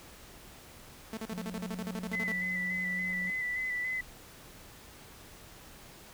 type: tone bursts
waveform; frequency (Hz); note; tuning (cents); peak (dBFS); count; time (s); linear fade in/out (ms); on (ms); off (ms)
sawtooth; 221.3; A3; +10; -32; 15; 1.13-2.321; 2; 43; 39
type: tone with pitch glide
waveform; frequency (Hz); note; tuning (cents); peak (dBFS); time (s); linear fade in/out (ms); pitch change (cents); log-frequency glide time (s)
triangle; 180 to 182.2; F#3 to F#3; -47 to -26; -37; 1.32-3.3; 0; +21; 1.49-1.63
type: tone with vibrato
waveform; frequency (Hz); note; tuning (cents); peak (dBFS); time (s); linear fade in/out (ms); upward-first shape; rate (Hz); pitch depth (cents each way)
sine; 2000; B6; +21; -31; 2.13-4.01; 5; square; 3.5; 23
effects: pink hiss -52 dBFS RMS until 6.13 s